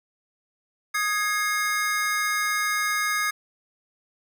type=chord; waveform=square; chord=Ab major; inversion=second; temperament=equal with one note detuned; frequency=1244.5 / 1661.2 / 2138 Hz; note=Eb6 / Ab6 / C7; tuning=0 / 0 / +37 cents; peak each=-28 dBFS; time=0.94-3.31 s; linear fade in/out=10 ms; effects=none